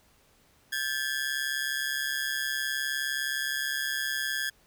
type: ring-modulated tone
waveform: sawtooth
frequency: 1661.2 Hz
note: G#6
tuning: in tune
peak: -22 dBFS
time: 0.72-4.5 s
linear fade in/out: 10 ms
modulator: 69.7 Hz
effects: pink hiss -63 dBFS RMS until 4.66 s